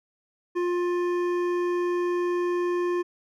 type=tone with hard clipping; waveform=triangle; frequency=352.7 Hz; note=F4; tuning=17 cents sharp; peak=-25 dBFS; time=0.55-3.03 s; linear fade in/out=20 ms; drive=15 dB; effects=none